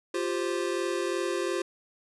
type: chord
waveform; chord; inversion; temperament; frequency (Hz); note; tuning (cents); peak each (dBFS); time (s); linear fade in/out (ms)
square; F suspended second; none; equal; 349.2 / 392 / 523.3; F4 / G4 / C5; 0 / 0 / 0; -31 / -33 / -35; 0.14-1.62; 5
effects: resampled to 24000 Hz